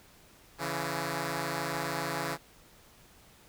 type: tone pair together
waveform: 5% pulse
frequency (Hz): 140 / 167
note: C#3 / E3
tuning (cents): +18 / +23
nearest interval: minor third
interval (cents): 305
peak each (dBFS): -23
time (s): 0.58-2.38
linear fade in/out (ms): 50
effects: pink hiss -58 dBFS RMS until 3.48 s